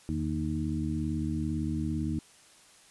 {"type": "harmonic tone with a mistuned harmonic", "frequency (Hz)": 77.8, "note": "D#2", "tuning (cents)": 0, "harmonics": [1, 2, 3, 4], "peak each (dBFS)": [-34, -34, -34, -34], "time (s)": [0.09, 2.19], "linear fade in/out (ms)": 0, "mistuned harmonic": 1, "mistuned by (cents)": 110, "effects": ["white hiss -57 dBFS RMS until 2.9 s", "resampled to 24000 Hz"]}